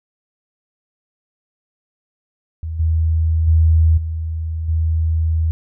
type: tone with level steps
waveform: sine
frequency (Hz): 80.6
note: E2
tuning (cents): -38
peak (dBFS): -22 / -13 / -9 / -20 / -14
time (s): 2.63-5.51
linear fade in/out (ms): 0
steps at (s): 2.79 / 3.47 / 3.97 / 4.68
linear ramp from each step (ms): 10
effects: none